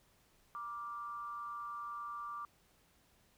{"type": "tone with amplitude modulation", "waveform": "sine", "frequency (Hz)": 1175, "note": "D6", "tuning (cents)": 1, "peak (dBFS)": -38, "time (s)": [0.55, 2.45], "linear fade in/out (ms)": 0, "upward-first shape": "sine", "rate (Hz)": 222, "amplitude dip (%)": 60, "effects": ["pink hiss -70 dBFS RMS until 3.37 s"]}